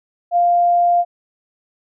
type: tone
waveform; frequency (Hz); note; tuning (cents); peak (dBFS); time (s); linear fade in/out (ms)
sine; 698.5; F5; 0; -11; 0.31-1.05; 50
effects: none